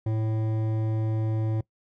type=tone with hard clipping; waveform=sine; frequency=110 Hz; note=A2; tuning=in tune; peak=-26 dBFS; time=0.06-1.61 s; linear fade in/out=5 ms; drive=12 dB; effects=noise-tail reverb RT60 0.1 s tail -21 dB re dry